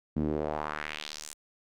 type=tone with band-pass filter sweep; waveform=sawtooth; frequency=75.7 Hz; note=D#2; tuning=47 cents flat; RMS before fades=-34 dBFS; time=0.16-1.34 s; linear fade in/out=10 ms; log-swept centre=220 to 9100 Hz; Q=2.1; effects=none